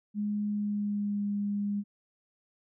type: tone with pitch glide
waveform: sine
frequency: 207.7 to 203.7 Hz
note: G#3 to G#3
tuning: 0 to -33 cents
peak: -28 dBFS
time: 0.14-1.84 s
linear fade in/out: 50 ms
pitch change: -33 cents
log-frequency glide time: 0.48-1.27 s
effects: none